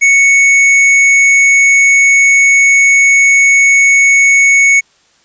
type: tone with hard clipping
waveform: sine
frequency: 2217 Hz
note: C#7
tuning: in tune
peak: -6 dBFS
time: 0.01-4.81 s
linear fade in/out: 20 ms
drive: 12 dB
effects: white hiss -51 dBFS RMS until 5.24 s + resampled to 16000 Hz